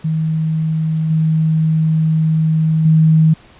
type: tone with level steps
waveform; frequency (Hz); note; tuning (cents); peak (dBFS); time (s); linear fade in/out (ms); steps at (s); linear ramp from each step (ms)
sine; 158.6; D#3; +33; -14 / -11 / -7; 0.04-3.34; 10; 1.1 / 2.85; 5
effects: pink hiss -45 dBFS RMS until 3.59 s + resampled to 8000 Hz